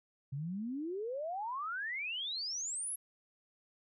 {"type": "exponential sweep", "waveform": "sine", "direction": "up", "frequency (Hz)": [131.1, 11410], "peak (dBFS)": -36, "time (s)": [0.32, 2.96], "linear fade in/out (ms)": 10, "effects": []}